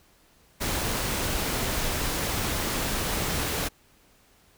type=noise; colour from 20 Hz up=pink; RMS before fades=-28 dBFS; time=0.6-3.69 s; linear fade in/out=20 ms; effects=pink hiss -60 dBFS RMS until 4.57 s